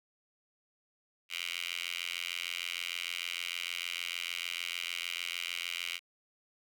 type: tone with high-pass filter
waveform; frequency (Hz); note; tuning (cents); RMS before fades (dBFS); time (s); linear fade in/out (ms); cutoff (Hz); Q
10% pulse; 86.6; F2; -14; -38; 1.29-6; 50; 2600; 5.6
effects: none